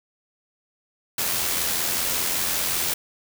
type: noise with amplitude modulation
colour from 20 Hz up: white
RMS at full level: -23 dBFS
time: 1.18-2.94 s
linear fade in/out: 5 ms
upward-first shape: sine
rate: 85.2 Hz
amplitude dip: 35%
effects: none